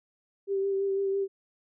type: tone with vibrato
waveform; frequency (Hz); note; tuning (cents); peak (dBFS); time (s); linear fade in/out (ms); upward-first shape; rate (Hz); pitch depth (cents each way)
sine; 392; G4; 0; -25; 0.47-1.28; 50; sine; 6; 20
effects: none